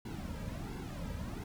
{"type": "noise with flanger", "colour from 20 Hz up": "brown", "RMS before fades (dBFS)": -41, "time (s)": [0.05, 1.44], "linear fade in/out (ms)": 5, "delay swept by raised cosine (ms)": [1.6, 2.8], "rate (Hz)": 1.4, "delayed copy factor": -0.85, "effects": []}